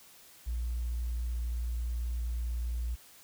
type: tone with tanh clipping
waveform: triangle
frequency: 59.1 Hz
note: A#1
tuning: 24 cents sharp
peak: -30 dBFS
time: 0.46-2.96 s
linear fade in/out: 20 ms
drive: 2 dB
effects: white hiss -56 dBFS RMS until 3.23 s